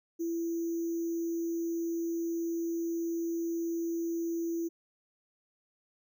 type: tone with sample-and-hold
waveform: sine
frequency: 335.2 Hz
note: E4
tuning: 29 cents sharp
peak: -30 dBFS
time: 0.19-4.69 s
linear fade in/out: 20 ms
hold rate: 6300 Hz
effects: none